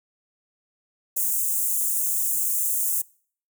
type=high-pass noise; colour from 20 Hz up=white; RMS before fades=-24 dBFS; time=1.16-3.02 s; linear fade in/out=10 ms; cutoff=6900 Hz; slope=48 dB/octave; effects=noise-tail reverb RT60 0.5 s tail -24 dB re dry